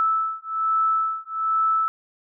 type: beating tone pair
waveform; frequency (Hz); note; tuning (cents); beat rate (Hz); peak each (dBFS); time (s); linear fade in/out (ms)
sine; 1312 / 1313.2; E6 / E6; -9 / -7; 1.2; -23; 0-1.88; 0
effects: none